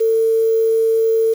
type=tone with quantisation; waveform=sine; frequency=449.1 Hz; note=A4; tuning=35 cents sharp; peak=-12 dBFS; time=0-1.34 s; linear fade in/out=10 ms; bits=6; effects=none